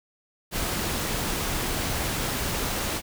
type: noise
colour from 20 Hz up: pink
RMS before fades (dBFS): -28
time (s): 0.51-3.02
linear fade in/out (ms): 50
effects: none